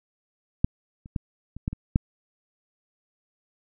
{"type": "clicks", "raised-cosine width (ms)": 5, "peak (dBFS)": [-6, -30, -14, -25, -13, -20, -6], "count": 7, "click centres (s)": [0.645, 1.059, 1.162, 1.566, 1.679, 1.73, 1.959], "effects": []}